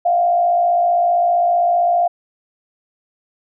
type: tone with frequency modulation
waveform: sine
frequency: 698.5 Hz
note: F5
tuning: in tune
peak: -12 dBFS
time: 0.05-2.08 s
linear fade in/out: 10 ms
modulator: 55.4 Hz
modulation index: 0.55
effects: none